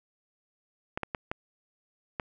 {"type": "clicks", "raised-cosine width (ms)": 0.5, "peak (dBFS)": -16, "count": 5, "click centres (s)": [0.975, 1.033, 1.148, 1.315, 2.198], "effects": []}